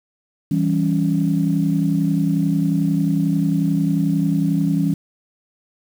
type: chord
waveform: sine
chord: C# diminished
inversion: first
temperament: equal with one note detuned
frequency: 164.81 / 196 / 279.3 Hz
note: E3 / G3 / C#4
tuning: 0 / 0 / +13 cents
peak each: -18 / -21 / -20 dBFS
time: 0.51-4.94 s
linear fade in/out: 5 ms
effects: tanh soft clip ceiling -6 dBFS + 7-bit